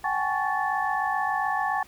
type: tone cluster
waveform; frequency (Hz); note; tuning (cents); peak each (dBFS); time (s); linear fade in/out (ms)
sine; 754 / 810 / 857 / 1113 / 1750; F#5 / G#5 / A5 / C#6 / A6; +32 / -43 / -46 / +7 / -10; -30; 0.04-1.83; 5
effects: pink hiss -53 dBFS RMS until 1.87 s